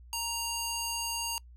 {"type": "tone with band-pass filter", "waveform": "square", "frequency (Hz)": 932.3, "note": "A#5", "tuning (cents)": 0, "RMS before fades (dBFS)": -34, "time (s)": [0.13, 1.38], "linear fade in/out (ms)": 0, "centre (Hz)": 7600, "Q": 0.65, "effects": ["noise-tail reverb RT60 0.1 s tail -26 dB re dry", "added 60 Hz sine -49 dBFS peak until 1.56 s"]}